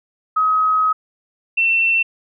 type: tone pair in turn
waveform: sine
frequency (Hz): 1269 / 2694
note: D#6 / E7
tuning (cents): +34 / +37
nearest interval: octave + minor second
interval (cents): 1303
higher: second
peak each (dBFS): -13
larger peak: neither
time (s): 0.36-0.93 / 1.57-2.03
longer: first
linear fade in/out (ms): 10
effects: none